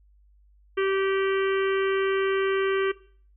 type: harmonic tone with a mistuned harmonic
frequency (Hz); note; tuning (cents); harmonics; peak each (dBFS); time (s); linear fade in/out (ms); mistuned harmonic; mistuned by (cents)
387.7; G4; -19; 1 / 3 / 4 / 5 / 6 / 7 / 8; -22 / -32 / -34 / -36 / -38 / -39 / -40; 0.77-2.92; 10; 7; +25
effects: noise-tail reverb RT60 0.5 s tail -19 dB re dry + added 50 Hz sine -55 dBFS peak until 3.36 s